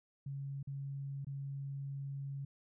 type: tone with dropouts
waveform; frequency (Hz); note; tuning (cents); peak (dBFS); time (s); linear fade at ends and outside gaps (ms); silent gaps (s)
sine; 138.59; C#3; 0; -39; 0.26-2.45; 5; 0.629-0.672 / 1.247-1.268
effects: none